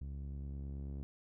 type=tone with low-pass filter sweep; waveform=sawtooth; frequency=69.3 Hz; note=C#2; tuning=in tune; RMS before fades=-43 dBFS; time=0.01-1.03 s; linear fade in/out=0 ms; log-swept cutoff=160 to 310 Hz; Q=0.74; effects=none